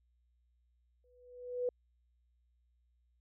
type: tone with exponential growth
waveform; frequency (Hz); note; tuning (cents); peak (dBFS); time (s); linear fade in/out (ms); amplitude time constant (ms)
sine; 493.8; B4; 0; -29; 1.04-1.69; 2; 140
effects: added 60 Hz sine -70 dBFS peak until 3.2 s